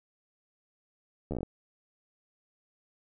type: slowing click train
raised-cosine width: 2 ms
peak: -21 dBFS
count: 8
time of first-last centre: 1.31-1.431 s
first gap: 12 ms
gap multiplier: 1.12
effects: none